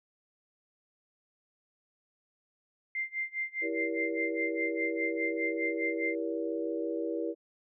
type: tone with tremolo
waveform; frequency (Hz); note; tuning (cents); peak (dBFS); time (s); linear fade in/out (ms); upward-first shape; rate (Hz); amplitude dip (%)
sine; 2093; C7; 0; -29; 2.95-6.15; 2; sine; 4.9; 95
type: chord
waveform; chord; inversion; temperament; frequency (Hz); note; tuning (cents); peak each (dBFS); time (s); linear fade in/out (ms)
sine; E diminished seventh; none; just; 329.6 / 395.6 / 474.7 / 569.6; E4 / G4 / Bb4 / Db5; 0 / +16 / +31 / +47; -34 / -39 / -35 / -39; 3.61-7.35; 50
effects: none